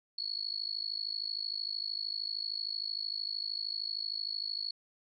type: tone with amplitude modulation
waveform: sine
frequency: 4373 Hz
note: C#8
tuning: 24 cents flat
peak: -30 dBFS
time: 0.18-4.71 s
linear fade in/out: 5 ms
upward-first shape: sine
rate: 53.1 Hz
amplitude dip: 95%
effects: none